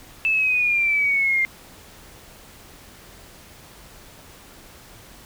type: exponential sweep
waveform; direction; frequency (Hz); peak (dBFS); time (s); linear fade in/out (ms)
sine; down; 2639 to 2100; -17; 0.25-1.45; 0
effects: pink hiss -46 dBFS RMS until 5.25 s